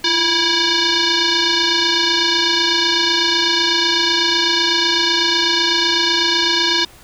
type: tone with frequency modulation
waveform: sine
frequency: 342 Hz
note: F4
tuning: 36 cents flat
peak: -13 dBFS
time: 0.04-6.85 s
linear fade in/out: 5 ms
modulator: 656 Hz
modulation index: 7.2
effects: pink hiss -44 dBFS RMS until 7.03 s